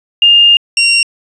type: tone pair in turn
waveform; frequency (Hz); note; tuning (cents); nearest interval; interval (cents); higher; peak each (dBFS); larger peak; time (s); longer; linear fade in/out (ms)
sine / 25% pulse; 2818 / 2758; F7 / F7; +15 / -22; unison; 37; first; -3; neither; 0.22-0.57 / 0.77-1.03; first; 2
effects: resampled to 24000 Hz + 7-bit